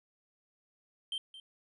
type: tone with echo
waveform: triangle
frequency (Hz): 3136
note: G7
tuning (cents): 0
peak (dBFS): -32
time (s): 1.12-1.18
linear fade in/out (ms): 2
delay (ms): 220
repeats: 1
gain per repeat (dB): -14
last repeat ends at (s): 1.4
effects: resampled to 24000 Hz